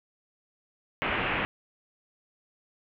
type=low-pass noise; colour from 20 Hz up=white; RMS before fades=-29 dBFS; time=1.02-1.45 s; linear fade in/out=0 ms; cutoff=2800 Hz; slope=48 dB/octave; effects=none